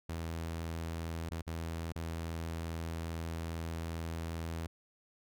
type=tone with dropouts; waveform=sawtooth; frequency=82.41 Hz; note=E2; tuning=in tune; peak=-33 dBFS; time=0.09-4.67 s; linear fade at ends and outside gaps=5 ms; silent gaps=1.291-1.31 / 1.419-1.467 / 1.923-1.957 s; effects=none